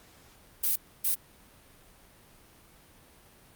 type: noise bursts at uneven times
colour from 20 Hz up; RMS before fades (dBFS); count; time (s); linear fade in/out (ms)
violet; -26; 2; 0.63-0.76 / 1.04-1.15; 10
effects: pink hiss -57 dBFS RMS until 3.55 s + Opus 48 kbps